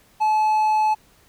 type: tone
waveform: triangle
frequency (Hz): 861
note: A5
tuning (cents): -38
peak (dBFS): -14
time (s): 0.2-0.95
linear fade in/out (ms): 20
effects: pink hiss -56 dBFS RMS until 1.28 s